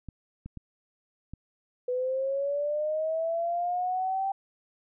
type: clicks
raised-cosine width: 5 ms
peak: -27 dBFS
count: 4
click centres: 0.087 / 0.46 / 0.573 / 1.336 s
type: linear sweep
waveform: sine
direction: up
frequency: 493.9 to 784 Hz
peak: -26 dBFS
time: 1.88-4.32 s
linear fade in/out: 5 ms
effects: none